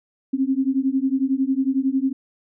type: beating tone pair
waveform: sine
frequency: 261.6 / 272.6 Hz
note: C4 / C#4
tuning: 0 / -29 cents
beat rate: 11 Hz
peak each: -21 / -21 dBFS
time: 0.33-2.13 s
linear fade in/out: 10 ms
effects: none